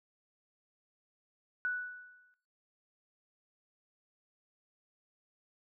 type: tone with exponential decay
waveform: sine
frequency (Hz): 1480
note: F#6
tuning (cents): 0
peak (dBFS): -29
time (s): 1.65-2.34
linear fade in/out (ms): 0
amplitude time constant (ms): 150
effects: noise-tail reverb RT60 0.7 s tail -19 dB re dry